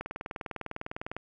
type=click train; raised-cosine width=0.5 ms; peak=-21 dBFS; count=24; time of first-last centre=0.01-1.166 s; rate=19.9 Hz; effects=none